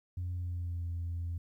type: tone with pitch glide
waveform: sine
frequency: 89.2 to 85.42 Hz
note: F2 to F2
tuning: +37 to -38 cents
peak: -32 dBFS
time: 0.17-1.38 s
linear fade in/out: 5 ms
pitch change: -75 cents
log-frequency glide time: 0.34-0.87 s
effects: tanh soft clip ceiling -31 dBFS + 12-bit